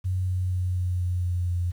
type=tone with pitch steps; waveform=sine; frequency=92.5 / 91.75 / 91.02 / 90.28 / 89.56 / 88.83 / 88.12 Hz; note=F#2 / F#2 / F#2 / F#2 / F2 / F2 / F2; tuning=0 / -14 / -28 / -42 / +44 / +30 / +16 cents; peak=-23 dBFS; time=0.04-1.72 s; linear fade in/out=20 ms; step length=240 ms; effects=9-bit